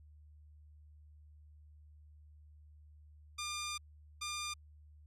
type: tone bursts at uneven times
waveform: 10% pulse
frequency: 1202 Hz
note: D6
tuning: 40 cents sharp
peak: -30 dBFS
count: 2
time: 3.38-3.78 / 4.21-4.54 s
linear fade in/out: 10 ms
effects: added 75 Hz sine -56 dBFS peak until 5.06 s + resampled to 32000 Hz